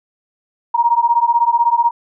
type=beating tone pair; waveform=sine; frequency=934 / 950 Hz; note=A#5 / A#5; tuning=+3 / +33 cents; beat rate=16 Hz; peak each=-14 dBFS; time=0.74-1.91 s; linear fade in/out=10 ms; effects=none